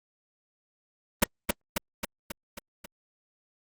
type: noise with echo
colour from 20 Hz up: pink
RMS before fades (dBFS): -19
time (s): 1.22-1.24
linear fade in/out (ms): 5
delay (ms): 270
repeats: 6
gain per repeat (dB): -4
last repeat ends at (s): 2.86
effects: Opus 24 kbps